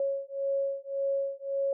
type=beating tone pair; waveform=sine; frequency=550 / 551.8 Hz; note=C#5 / C#5; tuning=-14 / -8 cents; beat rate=1.8 Hz; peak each=-31 dBFS; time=0-1.73 s; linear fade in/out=2 ms; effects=none